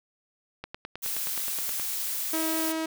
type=click train; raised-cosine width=0.3 ms; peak=-20 dBFS; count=12; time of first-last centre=0.64-1.798 s; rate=9.5 Hz
type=noise; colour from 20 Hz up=blue; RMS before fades=-31 dBFS; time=1.02-2.73 s; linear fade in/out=20 ms
type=tone; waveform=sawtooth; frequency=320.5 Hz; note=E4; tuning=49 cents flat; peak=-24 dBFS; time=2.33-2.86 s; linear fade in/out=5 ms
effects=none